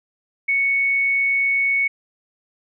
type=tone; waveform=sine; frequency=2218 Hz; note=C#7; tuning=in tune; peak=-16 dBFS; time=0.48-1.88 s; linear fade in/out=10 ms; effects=none